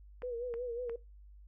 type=clicks; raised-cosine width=0.5 ms; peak=-33 dBFS; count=3; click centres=0.221 / 0.54 / 0.896 s
type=tone with vibrato; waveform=sine; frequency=481.4 Hz; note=B4; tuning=44 cents flat; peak=-35 dBFS; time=0.23-0.96 s; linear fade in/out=5 ms; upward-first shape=sine; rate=5.5 Hz; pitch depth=73 cents each way
effects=noise-tail reverb RT60 0.2 s tail -18 dB re dry + added 50 Hz sine -52 dBFS peak until 1.47 s